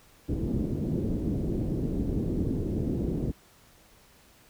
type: low-pass noise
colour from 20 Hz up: white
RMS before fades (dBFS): -29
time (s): 0.28-3.32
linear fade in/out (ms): 20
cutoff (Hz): 330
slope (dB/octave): 24
effects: pink hiss -58 dBFS RMS until 4.49 s